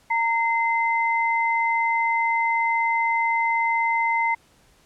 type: tone pair together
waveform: sine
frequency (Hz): 921 / 2066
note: A#5 / C7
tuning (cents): -21 / -22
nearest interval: octave + major second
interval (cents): 1399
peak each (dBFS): -21 / -23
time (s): 0.1-4.35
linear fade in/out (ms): 10
effects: pink hiss -58 dBFS RMS until 4.85 s + low-pass 11000 Hz 12 dB/octave